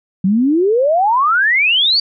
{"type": "exponential sweep", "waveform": "sine", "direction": "up", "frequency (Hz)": [180.8, 4699], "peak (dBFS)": -10, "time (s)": [0.24, 2], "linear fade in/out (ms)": 5, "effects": []}